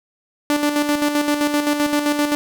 sawtooth tone with tremolo, 293.7 Hz, D4, in tune, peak -11 dBFS, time 0.5-2.35 s, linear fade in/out 0 ms, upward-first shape square, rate 7.7 Hz, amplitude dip 50%, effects none

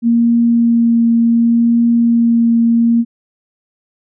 sine tone with vibrato, 233.1 Hz, A#3, in tune, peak -8 dBFS, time 0.02-3.05 s, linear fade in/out 50 ms, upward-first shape triangle, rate 0.68 Hz, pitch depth 12 cents each way, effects none

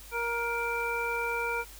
harmonic tone, 469.7 Hz, A#4, 13 cents sharp, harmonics 1 / 2 / 3 / 5, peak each -34 / -34 / -34 / -34 dBFS, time 0.11-1.65 s, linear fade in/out 50 ms, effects added 50 Hz sine -49 dBFS peak until 1.79 s + white hiss -50 dBFS RMS until 1.79 s

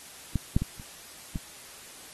clicks, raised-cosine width 5 ms, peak -13 / -9 / -16 / -30 / -18 dBFS, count 5, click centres 0.357 / 0.565 / 0.62 / 0.798 / 1.358 s, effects white hiss -47 dBFS RMS until 2.13 s + AAC 32 kbps

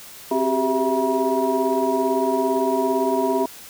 sine tone cluster, 264 / 382.4 / 400.1 / 660 / 958 Hz, C4 / G4 / G4 / E5 / A#5, +16 / -43 / +35 / +2 / +47 cents, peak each -24 dBFS, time 0.31-3.46 s, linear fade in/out 5 ms, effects tanh soft clip ceiling -7 dBFS + white hiss -41 dBFS RMS until 3.69 s

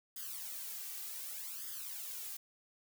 blue noise with flanger, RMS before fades -44 dBFS, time 0.16-2.37 s, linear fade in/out 5 ms, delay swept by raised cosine 0.6 to 2.6 ms, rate 0.66 Hz, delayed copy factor +0.9, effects none

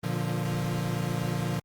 40% pulse chord, Bb major, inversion none, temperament equal with one note detuned, 118.17 / 146.83 / 174.61 Hz, Bb2 / D3 / F3, +24 / 0 / 0 cents, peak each -31 dBFS, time 0.03-1.6 s, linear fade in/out 10 ms, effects Opus 24 kbps

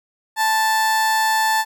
30% pulse tone with amplitude modulation, 880 Hz, A5, in tune, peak -12 dBFS, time 0.36-1.65 s, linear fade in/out 50 ms, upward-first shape sine, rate 199 Hz, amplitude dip 25%, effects none

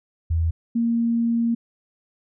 sine tone pair in turn, 82.2 / 232.5 Hz, E2 / A#3, -4 / -4 cents, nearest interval octave + tritone, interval 1800 cents, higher second, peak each -18 dBFS, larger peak neither, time 0.3-0.51 / 0.75-1.55 s, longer second, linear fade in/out 10 ms, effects none

